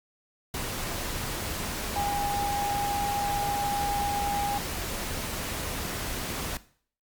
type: tone in noise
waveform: sine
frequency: 813 Hz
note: G#5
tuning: 37 cents flat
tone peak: -26 dBFS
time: 1.96-4.58 s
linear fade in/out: 2 ms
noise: pink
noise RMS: -33 dBFS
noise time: 0.54-6.57 s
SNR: +4 dB
effects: noise-tail reverb RT60 0.5 s tail -17 dB re dry + Opus 48 kbps